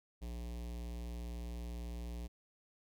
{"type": "tone with notch filter", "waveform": "square", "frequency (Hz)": 59, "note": "A#1", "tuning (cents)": 22, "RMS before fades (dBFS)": -43, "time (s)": [0.21, 2.28], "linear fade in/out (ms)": 20, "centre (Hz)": 1400, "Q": 0.97, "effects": []}